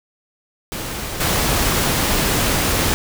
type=noise with level steps; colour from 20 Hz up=pink; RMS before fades=-27 / -18 dBFS; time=0.72-2.94 s; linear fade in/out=0 ms; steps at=1.2 s; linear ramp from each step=5 ms; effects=none